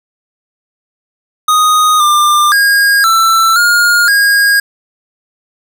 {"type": "tone with pitch steps", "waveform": "square", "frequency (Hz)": [1244, 1195, 1629, 1335, 1422, 1632], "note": ["D#6", "D6", "G#6", "E6", "F6", "G#6"], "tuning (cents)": [-1, 30, -34, 22, 31, -31], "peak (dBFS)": -7, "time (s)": [1.48, 4.6], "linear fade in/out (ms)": 5, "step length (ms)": 520, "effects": []}